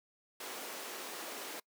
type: high-pass noise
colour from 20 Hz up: pink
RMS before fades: -44 dBFS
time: 0.4-1.6 s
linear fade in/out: 5 ms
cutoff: 300 Hz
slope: 24 dB/octave
effects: noise-tail reverb RT60 0.1 s tail -25 dB re dry